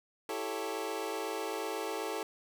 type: chord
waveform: 25% pulse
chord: A dominant seventh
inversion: second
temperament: equal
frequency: 329.6 / 392 / 440 / 554.4 Hz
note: E4 / G4 / A4 / C#5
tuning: 0 / 0 / 0 / 0 cents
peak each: -38 / -37 / -34 / -39 dBFS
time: 0.29-2.23 s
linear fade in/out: 2 ms
effects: none